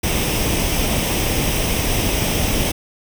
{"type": "noise with comb filter", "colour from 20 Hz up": "pink", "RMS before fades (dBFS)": -19, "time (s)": [0.03, 2.72], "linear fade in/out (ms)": 10, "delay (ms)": 0.35, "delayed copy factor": 0.55, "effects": []}